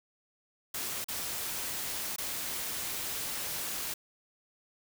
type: noise with dropouts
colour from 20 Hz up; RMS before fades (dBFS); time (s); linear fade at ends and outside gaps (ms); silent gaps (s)
white; -36; 0.74-3.94; 5; 1.044-1.084 / 2.162-2.182
effects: none